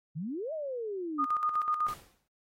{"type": "exponential two-way sweep", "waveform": "sine", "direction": "up then down", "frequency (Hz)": [141.4, 653, 267.1], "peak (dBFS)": -33, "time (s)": [0.15, 1.26], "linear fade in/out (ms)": 20, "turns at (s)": 0.53}
{"type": "tone with tremolo", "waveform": "sine", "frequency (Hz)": 1227, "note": "D#6", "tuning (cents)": -25, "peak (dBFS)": -25, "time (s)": [1.18, 1.94], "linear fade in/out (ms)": 20, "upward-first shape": "square", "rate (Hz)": 8, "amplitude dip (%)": 55}
{"type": "noise with exponential decay", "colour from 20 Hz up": "pink", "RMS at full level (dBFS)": -43, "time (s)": [1.88, 2.28], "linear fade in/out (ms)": 5, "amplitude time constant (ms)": 85}
{"effects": ["AAC 48 kbps"]}